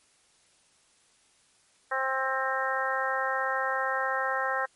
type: harmonic tone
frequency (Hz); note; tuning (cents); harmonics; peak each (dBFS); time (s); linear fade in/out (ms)
264.5; C4; +19; 2 / 3 / 4 / 5 / 6 / 7; -33 / -33 / -33 / -33 / -33 / -33; 1.91-4.66; 10
effects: white hiss -64 dBFS RMS until 4.75 s + MP3 48 kbps